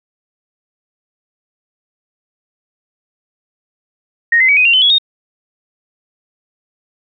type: tone with pitch steps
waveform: sine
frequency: 1864.7 / 2057 / 2269 / 2503 / 2762 / 3047 / 3361 / 3708 Hz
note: A#6 / C7 / C#7 / D#7 / F7 / G7 / G#7 / A#7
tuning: 0 / -30 / +40 / +10 / -20 / -50 / +20 / -10 cents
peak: -7 dBFS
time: 4.32-4.984 s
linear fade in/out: 5 ms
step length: 83 ms
effects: none